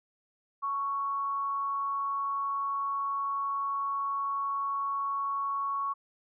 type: tone with amplitude modulation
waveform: sine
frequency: 1111 Hz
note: C#6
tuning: 4 cents sharp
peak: -27 dBFS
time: 0.62-5.94 s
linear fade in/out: 20 ms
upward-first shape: sine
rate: 231 Hz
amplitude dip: 35%
effects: none